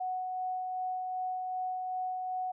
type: tone with tremolo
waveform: sine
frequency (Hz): 740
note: F#5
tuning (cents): 0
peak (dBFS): -31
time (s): 0-2.52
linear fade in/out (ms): 10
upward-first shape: sine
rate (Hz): 2.6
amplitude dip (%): 25
effects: none